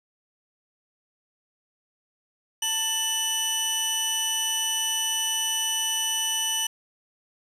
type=tone pair together; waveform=20% pulse; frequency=885.7 / 2971 Hz; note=A5 / F#7; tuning=+11 / +6 cents; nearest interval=octave + major sixth; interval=2095 cents; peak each=-30 / -19 dBFS; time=2.62-6.67 s; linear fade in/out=5 ms; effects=resampled to 32000 Hz + 8-bit